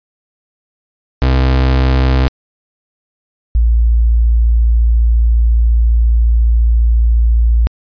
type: tone pair in turn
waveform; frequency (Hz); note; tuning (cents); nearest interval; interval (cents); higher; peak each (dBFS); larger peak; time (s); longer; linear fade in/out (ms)
35% pulse / sine; 65.1 / 57.23; C2 / A#1; -8 / -31; major second; 223; first; -7; neither; 1.22-2.28 / 3.55-7.67; second; 0
effects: resampled to 11025 Hz